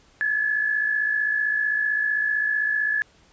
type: tone pair together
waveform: sine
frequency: 1661.2 / 1716.8 Hz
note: G#6 / A6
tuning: 0 / -43 cents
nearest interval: minor second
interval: 57 cents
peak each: -28 / -21 dBFS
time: 0.21-3.02 s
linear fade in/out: 0 ms
effects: pink hiss -57 dBFS RMS until 3.32 s + resampled to 16000 Hz